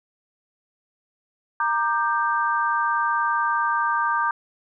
sine chord, G minor, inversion first, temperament equal with one note detuned, 932.3 / 1191.7 / 1568 Hz, Bb5 / D6 / G6, 0 / +25 / 0 cents, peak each -24 / -23 / -25 dBFS, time 1.6-4.31 s, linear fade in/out 2 ms, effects none

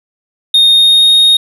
triangle tone with pitch glide, 3692 to 3720 Hz, A#7 to A#7, -17 to -4 cents, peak -3 dBFS, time 0.54-1.37 s, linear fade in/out 5 ms, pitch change +13 cents, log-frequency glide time 0.72-1.13 s, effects none

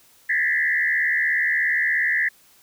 sine tone with frequency modulation, 1864.7 Hz, A#6, in tune, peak -18 dBFS, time 0.29-2.29 s, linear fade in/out 10 ms, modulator 76.9 Hz, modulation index 2.2, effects white hiss -55 dBFS RMS until 2.62 s

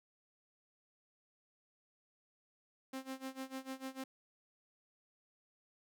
sawtooth tone with tremolo, 264.4 Hz, C4, 18 cents sharp, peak -36 dBFS, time 2.93-4.04 s, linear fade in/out 5 ms, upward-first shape sine, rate 6.7 Hz, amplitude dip 90%, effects none

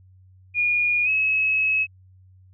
sine tone with pitch glide, 2436 to 2572 Hz, D#7 to E7, -37 to -43 cents, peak -18 dBFS, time 0.54-1.87 s, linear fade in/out 50 ms, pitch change +94 cents, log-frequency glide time 1.04-1.09 s, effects added 93 Hz sine -49 dBFS peak until 2.53 s

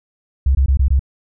sine tone bursts, 67 Hz, C2, 42 cents sharp, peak -10 dBFS, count 5, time 0.46-0.994 s, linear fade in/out 5 ms, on 90 ms, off 21 ms, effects none

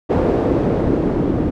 white noise with low-pass filter sweep, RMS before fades -17 dBFS, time 0.09-1.51 s, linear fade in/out 20 ms, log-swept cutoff 470 to 310 Hz, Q 1.4, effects none

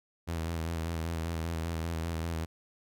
sawtooth tone with vibrato, 82.41 Hz, E2, in tune, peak -28 dBFS, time 0.27-2.46 s, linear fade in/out 20 ms, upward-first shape square, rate 5.1 Hz, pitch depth 33 cents each way, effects none

